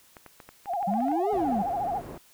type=clicks; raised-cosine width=0.5 ms; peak=-29 dBFS; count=11; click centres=0.168 / 0.263 / 0.402 / 0.49 / 0.658 / 0.736 / 0.828 / 0.938 / 1.005 / 1.083 / 1.116 s
type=tone with vibrato; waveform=sine; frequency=750 Hz; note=F#5; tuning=23 cents sharp; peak=-26 dBFS; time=0.66-2.02 s; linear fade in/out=50 ms; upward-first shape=sine; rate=14 Hz; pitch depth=170 cents each way
type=exponential two-way sweep; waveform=triangle; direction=up then down; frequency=184.8 to 437.1 to 184.8 Hz; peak=-24 dBFS; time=0.87-1.63 s; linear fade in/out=10 ms; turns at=1.31 s
type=low-pass noise; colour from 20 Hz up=white; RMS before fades=-41 dBFS; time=1.32-2.18 s; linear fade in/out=5 ms; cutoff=560 Hz; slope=12 dB/octave
effects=white hiss -58 dBFS RMS until 2.33 s